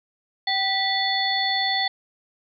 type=tone cluster; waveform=sine; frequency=773 / 1966 / 3490 / 4389 Hz; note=G5 / B6 / A7 / C#8; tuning=-24 / -8 / -15 / -18 cents; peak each=-26 dBFS; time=0.47-1.88 s; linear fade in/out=5 ms; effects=none